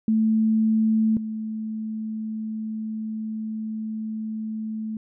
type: tone pair in turn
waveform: sine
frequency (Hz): 220 / 218.5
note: A3 / A3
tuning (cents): 0 / -12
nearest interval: unison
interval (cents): 12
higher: first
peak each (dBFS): -17 / -27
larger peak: first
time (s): 0.08-1.17 / 1.17-4.97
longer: second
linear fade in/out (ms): 2
effects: none